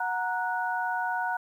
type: tone cluster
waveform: sine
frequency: 735 / 934 / 1471 Hz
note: F#5 / A#5 / F#6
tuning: -12 / +3 / -11 cents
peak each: -31 dBFS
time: 0-1.37 s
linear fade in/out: 5 ms
effects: 10-bit